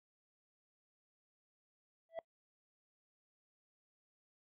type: tone with exponential growth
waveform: triangle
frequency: 659 Hz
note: E5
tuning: 1 cent flat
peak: -33 dBFS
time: 2.09-2.19 s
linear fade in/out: 1 ms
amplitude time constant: 20 ms
effects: noise-tail reverb RT60 0.1 s tail -23 dB re dry + resampled to 8000 Hz